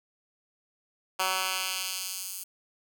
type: tone with high-pass filter sweep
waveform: 10% pulse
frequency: 187.7 Hz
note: F#3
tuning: 25 cents sharp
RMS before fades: -32 dBFS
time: 1.19-2.44 s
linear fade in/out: 10 ms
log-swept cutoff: 1000 to 9400 Hz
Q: 0.78
effects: none